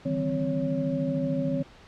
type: tone cluster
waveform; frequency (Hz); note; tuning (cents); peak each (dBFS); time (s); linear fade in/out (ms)
sine; 148.7 / 162.1 / 194.9 / 261.1 / 558; D3 / E3 / G3 / C4 / C#5; +22 / -29 / -10 / -3 / +11; -34 / -31 / -36 / -28 / -31; 0.05-1.63; 10
effects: pink hiss -51 dBFS RMS until 1.87 s + low-pass 4000 Hz 12 dB/octave